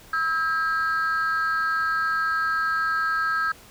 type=tone pair together; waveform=sine; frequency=1298 / 1611 Hz; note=E6 / G6; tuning=-27 / +47 cents; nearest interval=major third; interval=374 cents; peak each=-22 dBFS; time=0.13-3.52 s; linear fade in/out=5 ms; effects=tanh soft clip ceiling -18 dBFS + pink hiss -49 dBFS RMS until 3.7 s